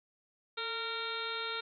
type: harmonic tone with a mistuned harmonic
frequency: 460.7 Hz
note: A#4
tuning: 20 cents flat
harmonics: 1 / 2 / 3 / 4 / 5 / 6 / 7 / 8 / 9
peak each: -43 / -47 / -39 / -49 / -44 / -49 / -48 / -41 / -46 dBFS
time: 0.57-1.61 s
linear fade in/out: 10 ms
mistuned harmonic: 1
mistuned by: -48 cents
effects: none